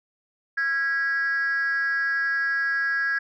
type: tone with frequency modulation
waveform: sine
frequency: 1648 Hz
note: G#6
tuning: 14 cents flat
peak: -20 dBFS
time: 0.57-3.19 s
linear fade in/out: 10 ms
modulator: 293 Hz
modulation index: 0.48
effects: tanh soft clip ceiling -19 dBFS

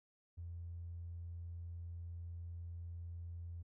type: tone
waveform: triangle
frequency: 85.3 Hz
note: F2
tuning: 40 cents flat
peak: -40 dBFS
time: 0.37-3.63 s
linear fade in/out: 20 ms
effects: tanh soft clip ceiling -42 dBFS

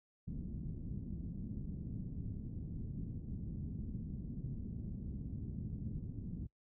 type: low-pass noise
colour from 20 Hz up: white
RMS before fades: -43 dBFS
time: 0.27-6.47 s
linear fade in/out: 10 ms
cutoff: 210 Hz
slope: 24 dB/octave
effects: noise-tail reverb RT60 0.1 s tail -23 dB re dry

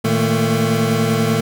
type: tone cluster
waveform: square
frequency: 114.5 / 157.4 / 219.1 / 229.3 / 447.2 Hz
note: A#2 / D#3 / A3 / A#3 / A4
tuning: -31 / +20 / -7 / -28 / +28 cents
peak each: -22 dBFS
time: 0.04-1.41 s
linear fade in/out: 10 ms
effects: none

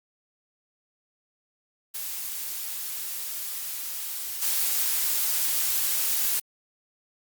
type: noise with level steps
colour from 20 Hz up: blue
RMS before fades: -33 / -25 dBFS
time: 1.94-6.4 s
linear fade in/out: 10 ms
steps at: 4.42 s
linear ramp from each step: 5 ms
effects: Opus 48 kbps

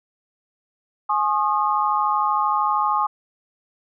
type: tone cluster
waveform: sine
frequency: 841 / 1076 / 1229 Hz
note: G#5 / C6 / D#6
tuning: +22 / +48 / -22 cents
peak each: -22 dBFS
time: 1.09-3.07 s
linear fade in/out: 10 ms
effects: none

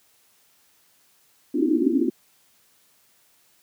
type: band-pass noise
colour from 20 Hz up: pink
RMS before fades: -21 dBFS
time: 1.54-2.1 s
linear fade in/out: 5 ms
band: 240 to 370 Hz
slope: 96 dB/octave
effects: white hiss -61 dBFS RMS until 3.62 s + high-pass 80 Hz 12 dB/octave

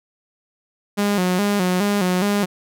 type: tone with vibrato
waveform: sawtooth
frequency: 192.5 Hz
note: G3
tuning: 31 cents flat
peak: -13 dBFS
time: 0.97-2.46 s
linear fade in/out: 20 ms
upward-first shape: square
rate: 2.4 Hz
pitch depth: 100 cents each way
effects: none

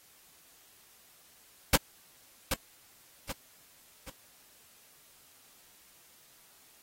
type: noise with echo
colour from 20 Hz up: pink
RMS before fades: -20 dBFS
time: 1.73-1.76 s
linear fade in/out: 5 ms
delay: 780 ms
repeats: 3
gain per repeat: -8 dB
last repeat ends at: 4.1 s
effects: white hiss -60 dBFS RMS until 6.82 s + AAC 48 kbps

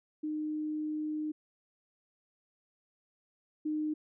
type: tone pair in turn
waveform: sine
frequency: 306 / 306 Hz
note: D#4 / D#4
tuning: -29 / -29 cents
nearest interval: unison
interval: 0 cents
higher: neither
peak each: -32 / -30 dBFS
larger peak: second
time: 0.23-1.32 / 3.65-3.94 s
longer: first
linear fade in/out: 10 ms
effects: none

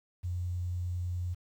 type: tone with quantisation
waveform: sine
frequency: 89 Hz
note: F2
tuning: 33 cents sharp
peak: -31 dBFS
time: 0.23-1.35 s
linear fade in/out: 20 ms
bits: 10
effects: none

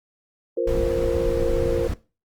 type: chord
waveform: sine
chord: F suspended fourth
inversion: none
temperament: equal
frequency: 349.2 / 466.2 / 523.3 Hz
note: F4 / Bb4 / C5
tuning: 0 / 0 / 0 cents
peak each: -26 / -23 / -26 dBFS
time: 0.57-1.88 s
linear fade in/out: 5 ms
type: noise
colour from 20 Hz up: brown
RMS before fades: -26 dBFS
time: 0.67-1.94 s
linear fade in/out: 5 ms
effects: noise-tail reverb RT60 0.3 s tail -18 dB re dry + Opus 32 kbps

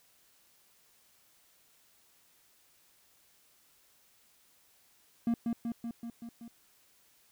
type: tone with echo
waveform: triangle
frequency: 233.1 Hz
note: A#3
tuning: in tune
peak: -24 dBFS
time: 5.27-5.34 s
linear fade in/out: 2 ms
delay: 190 ms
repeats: 6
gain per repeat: -3 dB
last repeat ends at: 6.48 s
effects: white hiss -66 dBFS RMS until 7.31 s

